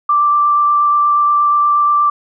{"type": "tone with vibrato", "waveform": "sine", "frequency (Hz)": 1174.7, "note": "D6", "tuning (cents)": 0, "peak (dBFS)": -9, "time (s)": [0.09, 2.1], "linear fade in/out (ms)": 5, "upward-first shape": "sine", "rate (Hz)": 8.4, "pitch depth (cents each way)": 8, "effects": []}